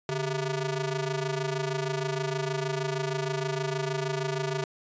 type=ring-modulated tone; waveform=sawtooth; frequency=266.4 Hz; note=C4; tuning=31 cents sharp; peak=-21 dBFS; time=0.09-4.64 s; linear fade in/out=2 ms; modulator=120 Hz; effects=resampled to 16000 Hz